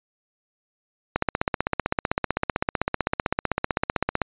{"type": "click train", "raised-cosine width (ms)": 0.5, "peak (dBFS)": -6, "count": 49, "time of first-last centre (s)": [1.16, 4.217], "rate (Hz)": 15.7, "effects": ["resampled to 8000 Hz"]}